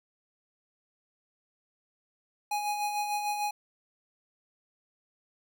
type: tone with tremolo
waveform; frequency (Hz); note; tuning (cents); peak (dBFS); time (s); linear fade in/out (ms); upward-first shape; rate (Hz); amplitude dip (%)
square; 830.6; G#5; 0; -28; 2.51-3.51; 5; sine; 6.7; 45
effects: none